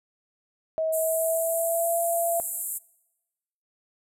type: tone with pitch glide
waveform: sine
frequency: 639 to 677 Hz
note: D#5 to E5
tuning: +46 to +46 cents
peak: -23 dBFS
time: 0.78-2.4 s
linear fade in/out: 0 ms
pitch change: +100 cents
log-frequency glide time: 0.94-1.99 s
type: band-pass noise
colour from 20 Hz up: white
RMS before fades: -32 dBFS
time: 0.92-2.79 s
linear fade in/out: 20 ms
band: 7400 to 14000 Hz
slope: 96 dB/octave
effects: noise-tail reverb RT60 1.0 s tail -23 dB re dry

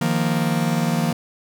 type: chord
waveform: 45% pulse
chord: Eb suspended second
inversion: none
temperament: just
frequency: 155.56 / 175.01 / 233.3 Hz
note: Eb3 / F3 / Bb3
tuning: 0 / +4 / +2 cents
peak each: -23 dBFS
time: 0.01-1.13 s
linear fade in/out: 5 ms
effects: none

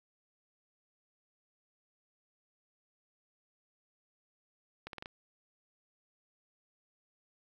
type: accelerating click train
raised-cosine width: 0.3 ms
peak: -26 dBFS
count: 5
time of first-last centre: 4.87-5.059 s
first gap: 62 ms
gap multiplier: 0.82
effects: 10-bit

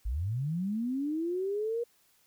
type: linear sweep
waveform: sine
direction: up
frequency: 47 to 479.2 Hz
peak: -29 dBFS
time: 0.05-1.84 s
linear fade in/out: 10 ms
effects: white hiss -67 dBFS RMS until 2.26 s

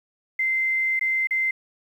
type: tone with dropouts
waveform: sine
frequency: 2078 Hz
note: C7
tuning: 12 cents flat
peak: -20 dBFS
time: 0.39-1.51 s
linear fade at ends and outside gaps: 5 ms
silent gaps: 0.994-1.01 / 1.272-1.308 s
effects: 9-bit

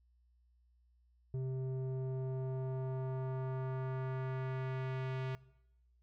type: tone with low-pass filter sweep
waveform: square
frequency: 130.81 Hz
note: C3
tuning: in tune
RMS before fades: -38 dBFS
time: 1.34-5.35 s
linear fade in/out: 0 ms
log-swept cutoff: 340 to 2900 Hz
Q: 1.1
effects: noise-tail reverb RT60 0.9 s tail -21 dB re dry + added 60 Hz sine -67 dBFS peak until 6.02 s

